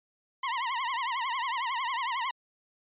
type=tone with vibrato; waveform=sawtooth; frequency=1000 Hz; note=B5; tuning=21 cents sharp; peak=-25 dBFS; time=0.43-2.31 s; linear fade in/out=5 ms; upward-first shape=triangle; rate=11 Hz; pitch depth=190 cents each way; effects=resampled to 8000 Hz